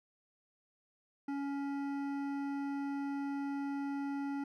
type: tone with hard clipping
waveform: triangle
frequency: 280 Hz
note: C#4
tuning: 18 cents sharp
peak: -37 dBFS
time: 1.28-4.44 s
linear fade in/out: 5 ms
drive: 16 dB
effects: none